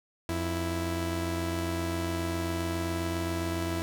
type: tone pair together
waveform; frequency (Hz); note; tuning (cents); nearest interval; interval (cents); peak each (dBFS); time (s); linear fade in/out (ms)
sawtooth; 87.41 / 330; F2 / E4; +2 / +2; octave + major seventh; 2300; -28; 0.29-3.82; 0
effects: none